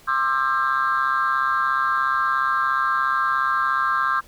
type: tone cluster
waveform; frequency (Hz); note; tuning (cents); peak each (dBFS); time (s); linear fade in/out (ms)
sine; 1063 / 1197 / 1334 / 1595; C6 / D6 / E6 / G6; +27 / +33 / +20 / +30; -23; 0.07-4.21; 20
effects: tanh soft clip ceiling -12 dBFS + pink hiss -51 dBFS RMS until 4.27 s